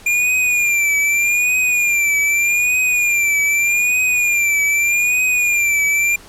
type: tone with vibrato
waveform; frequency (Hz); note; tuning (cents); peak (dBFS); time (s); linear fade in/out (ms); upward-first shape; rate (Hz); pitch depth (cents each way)
square; 2400; D7; +37; -14; 0.06-6.16; 5; triangle; 0.82; 85
effects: pink hiss -42 dBFS RMS until 6.28 s + low-pass 12000 Hz 12 dB/octave